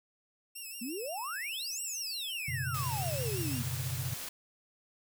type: tone with vibrato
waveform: 5% pulse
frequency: 2682 Hz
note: E7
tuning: 29 cents sharp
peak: -33 dBFS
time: 0.55-3.6 s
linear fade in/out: 10 ms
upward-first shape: sine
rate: 5.7 Hz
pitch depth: 80 cents each way
type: exponential two-way sweep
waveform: sine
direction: up then down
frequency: 221.1 to 8200 to 221.1 Hz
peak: -36 dBFS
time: 0.81-3.63 s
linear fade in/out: 10 ms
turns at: 1.82 s
type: chord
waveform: sine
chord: F# suspended fourth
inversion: none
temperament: equal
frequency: 92.5 / 123.47 / 138.59 Hz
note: F#2 / B2 / C#3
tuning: 0 / 0 / 0 cents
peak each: -40 / -37 / -38 dBFS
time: 2.48-4.14 s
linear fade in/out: 5 ms
type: noise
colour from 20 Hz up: white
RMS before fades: -41 dBFS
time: 2.74-4.29 s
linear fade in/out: 5 ms
effects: none